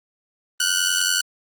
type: ring-modulated tone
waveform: 10% pulse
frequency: 1480 Hz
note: F#6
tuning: in tune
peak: -7 dBFS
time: 0.6-1.21 s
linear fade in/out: 0 ms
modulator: 45.1 Hz
effects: Opus 24 kbps